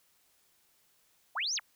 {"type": "linear two-way sweep", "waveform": "sine", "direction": "up then down", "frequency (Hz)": [550, 6645, 550], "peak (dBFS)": -30, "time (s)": [1.35, 1.6], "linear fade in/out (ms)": 20, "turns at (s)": 1.55, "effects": ["white hiss -69 dBFS RMS until 1.75 s"]}